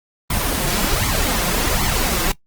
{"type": "noise with flanger", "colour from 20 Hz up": "pink", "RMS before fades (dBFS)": -19, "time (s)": [0.3, 2.32], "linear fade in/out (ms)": 5, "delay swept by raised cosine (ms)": [0.91, 5.71], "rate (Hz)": 1.3, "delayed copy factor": 0.7, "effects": ["noise-tail reverb RT60 0.1 s tail -21 dB re dry", "Opus 24 kbps"]}